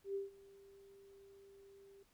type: tone with ADSR envelope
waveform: sine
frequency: 394.5 Hz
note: G4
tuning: 11 cents sharp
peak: -36 dBFS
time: 0.04-2.03 s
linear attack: 110 ms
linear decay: 150 ms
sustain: -22 dB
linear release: 4 ms
effects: pink hiss -73 dBFS RMS until 2.13 s